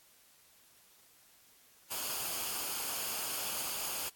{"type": "noise with comb filter", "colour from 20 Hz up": "white", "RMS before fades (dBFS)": -37, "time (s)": [1.9, 4.1], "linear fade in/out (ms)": 20, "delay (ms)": 0.52, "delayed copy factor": -0.5, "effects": ["white hiss -63 dBFS RMS until 4.15 s", "AAC 64 kbps"]}